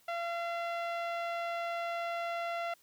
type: tone with low-pass filter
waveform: sawtooth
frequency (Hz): 683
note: F5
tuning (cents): -39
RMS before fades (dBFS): -36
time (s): 0.08-2.74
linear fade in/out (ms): 5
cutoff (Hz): 2700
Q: 0.97
effects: white hiss -66 dBFS RMS until 2.82 s